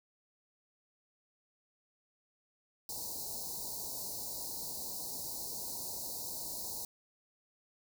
white band-stop noise, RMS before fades -41 dBFS, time 2.89-6.85 s, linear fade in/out 2 ms, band 990 to 4000 Hz, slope 96 dB/octave, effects none

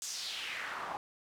pink noise with band-pass filter sweep, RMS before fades -40 dBFS, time 0.02-0.97 s, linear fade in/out 0 ms, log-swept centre 7200 to 820 Hz, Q 2.6, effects none

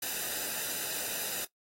white noise with comb filter, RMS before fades -35 dBFS, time 0.02-1.45 s, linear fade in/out 5 ms, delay 0.91 ms, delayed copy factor -0.65, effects noise-tail reverb RT60 0.1 s tail -18 dB re dry + AAC 48 kbps

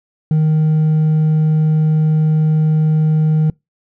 sine tone with hard clipping, 155.56 Hz, D#3, in tune, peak -11 dBFS, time 0.31-3.5 s, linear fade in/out 2 ms, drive 2 dB, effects noise-tail reverb RT60 0.2 s tail -25 dB re dry

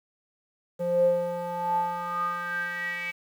square tone with band-pass filter sweep, 174.61 Hz, F3, in tune, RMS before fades -28 dBFS, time 0.79-3.12 s, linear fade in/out 20 ms, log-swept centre 440 to 2300 Hz, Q 9.6, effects 9-bit

